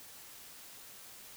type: silence
effects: white hiss -52 dBFS RMS until 1.36 s